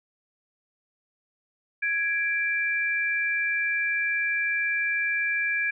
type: tone pair together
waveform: sine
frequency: 1661.2 / 2349 Hz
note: G#6 / D7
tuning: 0 / 0 cents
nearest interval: tritone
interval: 600 cents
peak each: -26 dBFS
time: 1.82-5.71 s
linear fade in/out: 10 ms
effects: none